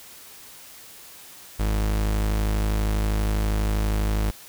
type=tone; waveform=40% pulse; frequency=52.4 Hz; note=G#1; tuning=16 cents sharp; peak=-20 dBFS; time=1.59-4.31 s; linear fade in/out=10 ms; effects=white hiss -45 dBFS RMS until 4.48 s